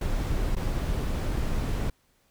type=noise with dropouts; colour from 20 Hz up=brown; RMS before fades=-27 dBFS; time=0.01-1.9 s; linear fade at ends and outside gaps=5 ms; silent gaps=0.553-0.565 s; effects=pink hiss -67 dBFS RMS until 2.3 s

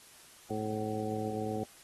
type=harmonic tone; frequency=107.9 Hz; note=A2; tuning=33 cents flat; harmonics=1 / 2 / 3 / 4 / 5 / 7; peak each=-40 / -38 / -40 / -38 / -41 / -40 dBFS; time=0.5-1.64 s; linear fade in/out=5 ms; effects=white hiss -56 dBFS RMS until 1.83 s + AAC 32 kbps

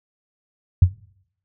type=tone with exponential decay; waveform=sine; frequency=90.3 Hz; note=F#2; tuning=42 cents flat; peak=-5 dBFS; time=0.82-0.94 s; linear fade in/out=5 ms; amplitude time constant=24 ms; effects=noise-tail reverb RT60 0.7 s tail -21 dB re dry

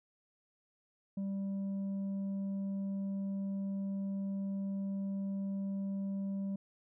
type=tone with tanh clipping; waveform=sine; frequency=196 Hz; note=G3; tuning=in tune; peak=-35 dBFS; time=1.17-6.56 s; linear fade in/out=5 ms; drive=4 dB; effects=none

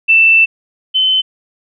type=tone pair in turn; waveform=sine; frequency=2663 / 3056 Hz; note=E7 / G7; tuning=+17 / -45 cents; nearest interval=major second; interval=238 cents; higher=second; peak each=-5 / -9 dBFS; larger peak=first; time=0.08-0.46 / 0.94-1.22 s; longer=first; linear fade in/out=20 ms; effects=none

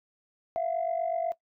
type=tone pair together; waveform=sine; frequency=665 / 713.1 Hz; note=E5 / F5; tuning=+15 / +36 cents; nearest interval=minor second; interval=121 cents; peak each=-27 / -31 dBFS; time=0.56-1.32 s; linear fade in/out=0 ms; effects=noise-tail reverb RT60 0.1 s tail -18 dB re dry + tanh soft clip ceiling -21 dBFS

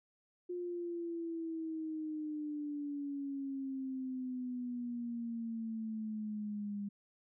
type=exponential sweep; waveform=sine; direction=down; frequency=357 to 201.5 Hz; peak=-37 dBFS; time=0.49-6.89 s; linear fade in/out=10 ms; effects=none

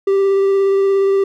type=tone with vibrato; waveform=triangle; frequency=392 Hz; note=G4; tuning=in tune; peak=-9 dBFS; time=0.07-1.24 s; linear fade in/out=5 ms; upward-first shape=triangle; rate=17 Hz; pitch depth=14 cents each way; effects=none

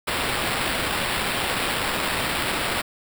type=noise with sample-and-hold; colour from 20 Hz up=white; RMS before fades=-25 dBFS; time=0.07-2.82 s; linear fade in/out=10 ms; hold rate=6300 Hz; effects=none

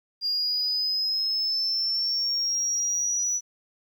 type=linear sweep; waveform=sine; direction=up; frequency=4797 to 5920 Hz; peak=-22 dBFS; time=0.21-3.41 s; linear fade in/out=50 ms; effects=tanh soft clip ceiling -20 dBFS + 10-bit

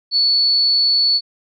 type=tone; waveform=sine; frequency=4435 Hz; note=C#8; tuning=in tune; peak=-12 dBFS; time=0.11-1.21 s; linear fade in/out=50 ms; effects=none

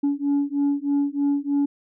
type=beating tone pair; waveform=sine; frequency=282.5 / 285.7 Hz; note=C#4 / D4; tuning=+33 / -48 cents; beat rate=3.2 Hz; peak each=-21 dBFS; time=0.03-1.66 s; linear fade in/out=10 ms; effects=tanh soft clip ceiling -16 dBFS

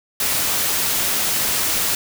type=noise; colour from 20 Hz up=white; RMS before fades=-20 dBFS; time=0.2-1.95 s; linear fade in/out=2 ms; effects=none

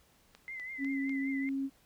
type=click train; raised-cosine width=0.2 ms; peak=-34 dBFS; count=4; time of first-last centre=0.35-1.094 s; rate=4.03 Hz
type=tone with vibrato; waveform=sine; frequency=2049 Hz; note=C7; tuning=37 cents flat; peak=-39 dBFS; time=0.48-1.49 s; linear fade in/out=0 ms; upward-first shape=triangle; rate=5.2 Hz; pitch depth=69 cents each way
type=tone with pitch glide; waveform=sine; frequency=273.5 to 271.8 Hz; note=C#4 to C#4; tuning=-23 to -34 cents; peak=-31 dBFS; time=0.78-1.7 s; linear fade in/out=50 ms; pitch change=-11 cents; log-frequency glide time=0.93-1.09 s
effects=pink hiss -66 dBFS RMS until 1.85 s

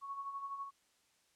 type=tone with tremolo; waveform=sine; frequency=1108.7 Hz; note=C#6; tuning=in tune; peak=-38 dBFS; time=0.01-0.71 s; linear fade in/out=50 ms; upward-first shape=sine; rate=12 Hz; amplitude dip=55%; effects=white hiss -73 dBFS RMS until 1.35 s + low-pass 9000 Hz 12 dB/octave

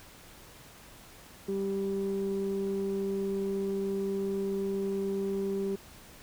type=tone pair together; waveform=sine; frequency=196 / 391.6 Hz; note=G3 / G4; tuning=0 / -2 cents; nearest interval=octave; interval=1198 cents; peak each=-32 / -29 dBFS; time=1.48-5.76 s; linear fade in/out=10 ms; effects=tanh soft clip ceiling -24 dBFS + pink hiss -52 dBFS RMS until 6.22 s

